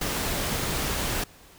pink noise, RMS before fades -28 dBFS, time 0.01-1.24 s, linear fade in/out 5 ms, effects pink hiss -52 dBFS RMS until 1.58 s

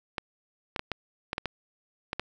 clicks, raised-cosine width 0.3 ms, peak -14 dBFS, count 9, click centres 0.182 / 0.762 / 0.794 / 0.917 / 1.331 / 1.381 / 1.457 / 2.131 / 2.196 s, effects none

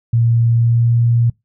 sine tone with pitch glide, 116.54 to 117.89 Hz, A#2 to A#2, 0 to +20 cents, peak -10 dBFS, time 0.13-1.3 s, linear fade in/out 5 ms, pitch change +20 cents, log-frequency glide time 0.52-0.93 s, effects noise-tail reverb RT60 0.2 s tail -25 dB re dry

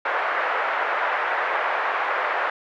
white band-pass noise, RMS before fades -24 dBFS, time 0.05-2.5 s, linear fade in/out 5 ms, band 520 to 1800 Hz, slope 24 dB/octave, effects none

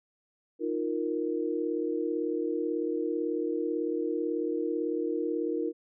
sine chord, Eb suspended second, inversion none, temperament equal, 311.1 / 349.2 / 466.2 Hz, Eb4 / F4 / Bb4, 0 / 0 / 0 cents, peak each -32 dBFS, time 0.59-5.73 s, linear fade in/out 50 ms, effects none

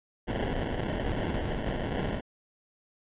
pink noise with sample-and-hold, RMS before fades -31 dBFS, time 0.27-2.21 s, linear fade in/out 20 ms, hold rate 1225 Hz, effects resampled to 8000 Hz

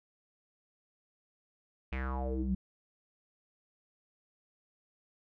square tone with low-pass filter sweep, 65.41 Hz, C2, in tune, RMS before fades -34 dBFS, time 1.92-2.55 s, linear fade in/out 5 ms, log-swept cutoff 2600 to 170 Hz, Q 6.3, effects none

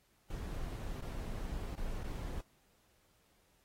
brown noise with dropouts, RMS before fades -40 dBFS, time 0.3-2.41 s, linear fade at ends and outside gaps 5 ms, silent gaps 1.011-1.02 / 1.755-1.775 / 2.035-2.04 s, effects pink hiss -72 dBFS RMS until 3.64 s + AAC 48 kbps

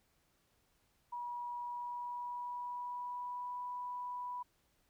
sine tone with pitch glide, 966 to 985.7 Hz, B5 to B5, -39 to -4 cents, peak -39 dBFS, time 1.12-4.43 s, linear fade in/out 10 ms, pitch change +35 cents, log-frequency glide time 1.57-3.62 s, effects pink hiss -75 dBFS RMS until 4.89 s

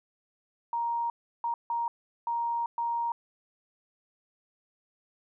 sine tone bursts at uneven times, 937 Hz, A#5, 9 cents sharp, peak -27 dBFS, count 5, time 0.73-1.1 / 1.44-1.54 / 1.7-1.88 / 2.27-2.66 / 2.78-3.12 s, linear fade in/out 2 ms, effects none

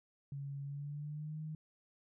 sine tone with pitch glide, 140 to 155.34 Hz, C#3 to D#3, +18 to -2 cents, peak -40 dBFS, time 0.32-1.55 s, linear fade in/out 2 ms, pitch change +180 cents, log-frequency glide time 0.63-1.4 s, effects none

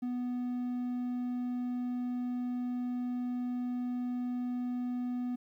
triangle tone, 246.8 Hz, B3, 1 cent flat, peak -30 dBFS, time 0.02-5.36 s, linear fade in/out 10 ms, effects 12-bit

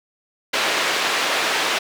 white band-pass noise, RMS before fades -21 dBFS, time 0.53-1.79 s, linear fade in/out 10 ms, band 370 to 3200 Hz, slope 12 dB/octave, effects none

